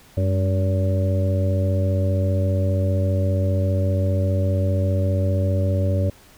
harmonic tone with a mistuned harmonic, 95 Hz, F#2, 46 cents sharp, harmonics 1 / 2 / 3 / 4 / 5 / 6, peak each -18 / -29 / -31 / -35 / -34 / -27 dBFS, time 0.17-6.1 s, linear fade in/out 5 ms, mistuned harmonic 2, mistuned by +75 cents, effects pink hiss -50 dBFS RMS until 6.37 s

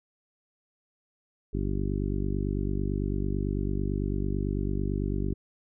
harmonic tone, 49 Hz, G1, in tune, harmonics 1 / 2 / 3 / 4 / 5 / 6 / 7 / 8, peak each -30 / -33 / -35 / -36 / -37 / -38 / -38 / -39 dBFS, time 1.53-5.34 s, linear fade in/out 10 ms, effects none

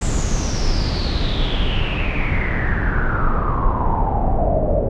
brown noise with low-pass filter sweep, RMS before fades -18 dBFS, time 0.01-4.89 s, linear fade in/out 10 ms, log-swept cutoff 7600 to 550 Hz, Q 8.7, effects none

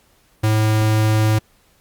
square tone, 108.5 Hz, A2, 24 cents flat, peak -14 dBFS, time 0.43-1.39 s, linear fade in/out 10 ms, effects pink hiss -57 dBFS RMS until 1.8 s + Opus 48 kbps

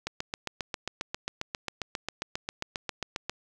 click train, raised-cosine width 0.2 ms, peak -14 dBFS, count 25, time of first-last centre 0.07-3.296 s, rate 7.44 Hz, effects none

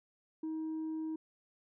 sine tone with tanh clipping, 316.7 Hz, D#4, 31 cents sharp, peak -36 dBFS, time 0.43-1.16 s, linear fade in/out 5 ms, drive 1 dB, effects none

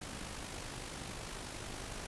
pink noise with amplitude modulation, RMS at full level -42 dBFS, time 0.01-2.07 s, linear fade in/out 10 ms, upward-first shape sine, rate 50.9 Hz, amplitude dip 45%, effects resampled to 24000 Hz

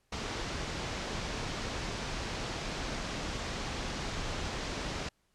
pink low-pass noise, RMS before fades -37 dBFS, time 0.12-5.09 s, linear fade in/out 5 ms, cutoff 6500 Hz, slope 24 dB/octave, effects pink hiss -74 dBFS RMS until 5.34 s + low-pass 11000 Hz 12 dB/octave

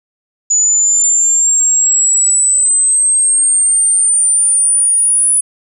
sine exponential sweep, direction up, 6910 to 9900 Hz, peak -8 dBFS, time 0.5-5.41 s, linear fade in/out 10 ms, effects none

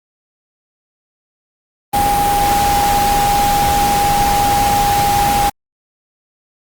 sine tone in noise, 813 Hz, G#5, 37 cents flat, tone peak -12 dBFS, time 1.93-5.5 s, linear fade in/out 10 ms, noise pink, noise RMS -19 dBFS, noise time 1.93-5.5 s, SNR +4 dB, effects Opus 32 kbps

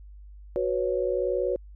sine chord, F# suspended fourth, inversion none, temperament equal, 370 / 493.9 / 554.4 Hz, F#4 / B4 / C#5, 0 / 0 / 0 cents, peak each -28 dBFS, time 0.56-1.56 s, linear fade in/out 0 ms, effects added 50 Hz sine -43 dBFS peak until 1.75 s

